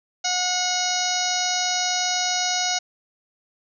harmonic tone with a mistuned harmonic, 727 Hz, F#5, 31 cents flat, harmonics 1 / 2 / 3 / 4 / 5 / 6 / 7 / 8 / 9, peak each -27 / -32 / -32 / -32 / -30 / -31 / -29 / -29 / -29 dBFS, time 0.24-2.79 s, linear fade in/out 10 ms, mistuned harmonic 5, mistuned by +82 cents, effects none

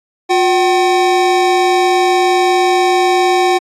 square tone pair together, 358.3 / 761 Hz, F4 / F#5, +44 / +48 cents, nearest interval octave + minor second, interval 1304 cents, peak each -13 dBFS, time 0.29-3.59 s, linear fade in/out 20 ms, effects low-pass 7000 Hz 12 dB/octave + AAC 64 kbps

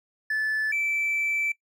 triangle tone pair in turn, 1741 / 2324 Hz, A6 / D7, -19 / -19 cents, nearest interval perfect fourth, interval 500 cents, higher second, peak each -21 dBFS, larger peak neither, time 0.3-0.72 / 0.72-1.52 s, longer second, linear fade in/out 5 ms, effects noise-tail reverb RT60 0.1 s tail -22 dB re dry + tanh soft clip ceiling -18 dBFS

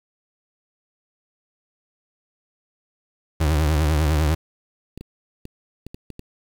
35% pulse tone with vibrato, 76.5 Hz, D#2, 29 cents flat, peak -15 dBFS, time 3.4-4.35 s, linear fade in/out 10 ms, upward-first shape triangle, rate 10 Hz, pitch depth 120 cents each way
clicks, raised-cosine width 3 ms, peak -23 dBFS, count 7, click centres 4.976 / 5.01 / 5.454 / 5.866 / 5.945 / 6.103 / 6.194 s
effects 7-bit

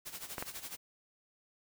white noise with tremolo, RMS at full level -42 dBFS, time 0.05-0.77 s, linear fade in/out 20 ms, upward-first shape sine, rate 12 Hz, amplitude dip 75%
clicks, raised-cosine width 0.5 ms, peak -22 dBFS, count 2, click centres 0.382 / 0.425 s
effects none

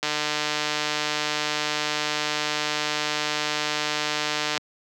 click train, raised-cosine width 0.2 ms, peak -7 dBFS, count 683, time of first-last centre 0.03-4.577 s, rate 150 Hz, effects high-pass 200 Hz 12 dB/octave

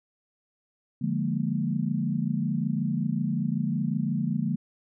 sine chord, Bb dominant seventh, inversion first, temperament equal, 146.83 / 174.61 / 207.7 / 233.1 Hz, D3 / F3 / Ab3 / Bb3, 0 / 0 / 0 / 0 cents, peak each -30 dBFS, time 1.01-4.56 s, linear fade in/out 10 ms, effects none

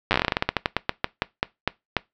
slowing click train, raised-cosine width 0.3 ms, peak -3 dBFS, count 23, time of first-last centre 0.11-1.967 s, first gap 9 ms, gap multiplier 1.18, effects noise-tail reverb RT60 0.2 s tail -22 dB re dry + low-pass 5000 Hz 12 dB/octave

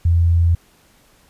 sine tone, 84.7 Hz, E2, 48 cents sharp, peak -11 dBFS, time 0.05-0.55 s, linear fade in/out 5 ms, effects pink hiss -54 dBFS RMS until 1.29 s + resampled to 32000 Hz

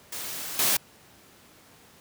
white noise with level steps, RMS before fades -35 / -23 dBFS, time 0.12-0.77 s, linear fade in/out 5 ms, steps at 0.59 s, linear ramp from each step 2 ms, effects pink hiss -54 dBFS RMS until 2 s + high-pass 100 Hz 12 dB/octave

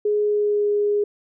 sine tone with pitch glide, 417.9 to 412.9 Hz, G#4 to G#4, +11 to -10 cents, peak -17 dBFS, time 0.05-1.04 s, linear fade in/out 5 ms, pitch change -21 cents, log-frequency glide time 0.22-0.69 s, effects none

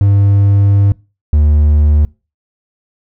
triangle tone pair in turn, 100 / 74.98 Hz, G2 / D2, +35 / +36 cents, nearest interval perfect fourth, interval 499 cents, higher first, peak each -4 dBFS, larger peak neither, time 0.01-0.92 / 1.33-2.05 s, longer first, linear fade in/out 0 ms, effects noise-tail reverb RT60 0.3 s tail -23 dB re dry

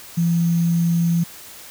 sine tone with sample-and-hold, 169.3 Hz, E3, 46 cents sharp, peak -15 dBFS, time 0.17-1.24 s, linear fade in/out 10 ms, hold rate 6300 Hz, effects white hiss -40 dBFS RMS until 1.7 s

